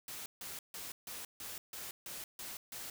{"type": "noise bursts", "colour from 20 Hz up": "white", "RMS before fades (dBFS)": -45, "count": 9, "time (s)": [0.08, 2.9], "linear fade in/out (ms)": 2, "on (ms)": 180, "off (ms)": 150, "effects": []}